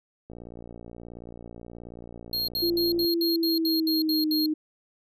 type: click train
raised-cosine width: 2 ms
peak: -29 dBFS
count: 162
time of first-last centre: 0.3-3.047 s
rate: 58.6 Hz
type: tone bursts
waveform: square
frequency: 4247 Hz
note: C8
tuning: 25 cents sharp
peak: -26 dBFS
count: 10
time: 2.33-4.46 s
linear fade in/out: 2 ms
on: 150 ms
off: 70 ms
type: tone with pitch glide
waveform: sine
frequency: 342.4 to 308.6 Hz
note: F4 to D#4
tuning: -34 to -14 cents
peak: -23 dBFS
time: 2.62-4.54 s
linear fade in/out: 10 ms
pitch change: -180 cents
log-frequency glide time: 2.98-4.28 s
effects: none